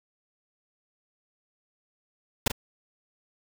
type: noise with echo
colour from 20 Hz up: pink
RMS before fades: -22 dBFS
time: 2.46-2.48 s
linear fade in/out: 5 ms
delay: 38 ms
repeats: 1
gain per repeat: -9 dB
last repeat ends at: 2.518 s
effects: none